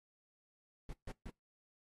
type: noise bursts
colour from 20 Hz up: brown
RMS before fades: -44 dBFS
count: 3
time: 0.89-1.299 s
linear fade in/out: 2 ms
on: 43 ms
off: 140 ms
effects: noise-tail reverb RT60 0.2 s tail -24 dB re dry + AAC 32 kbps